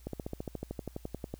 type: slowing click train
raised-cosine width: 2 ms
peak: -23 dBFS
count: 17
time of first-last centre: 0.07-1.34 s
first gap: 63 ms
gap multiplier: 1.03
effects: added 58 Hz sine -52 dBFS peak until 1.39 s + white hiss -63 dBFS RMS until 1.39 s